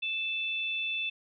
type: tone pair together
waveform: sine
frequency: 2637 / 3511 Hz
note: E7 / A7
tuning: 0 / -4 cents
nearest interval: perfect fourth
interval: 496 cents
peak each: -31 / -35 dBFS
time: 0.02-1.1 s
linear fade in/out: 10 ms
effects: none